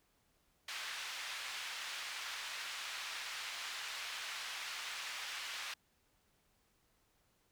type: band-pass noise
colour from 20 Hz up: white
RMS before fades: -44 dBFS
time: 0.68-5.74 s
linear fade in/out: 5 ms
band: 1200 to 3600 Hz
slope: 12 dB/octave
effects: pink hiss -75 dBFS RMS until 7.51 s